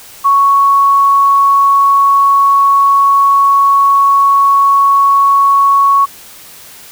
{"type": "tone", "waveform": "sine", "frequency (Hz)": 1111, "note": "C#6", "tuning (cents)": 4, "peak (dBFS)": -5, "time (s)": [0.24, 6.06], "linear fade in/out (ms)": 20, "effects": ["white hiss -35 dBFS RMS until 6.91 s"]}